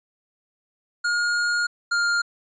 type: tone pair in turn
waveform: square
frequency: 1426 / 1404.7 Hz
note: F6 / F6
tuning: +36 / +10 cents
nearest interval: unison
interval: 26 cents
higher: first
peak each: -21 / -20 dBFS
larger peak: second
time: 1.04-1.67 / 1.91-2.22 s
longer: first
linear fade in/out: 10 ms
effects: resampled to 16000 Hz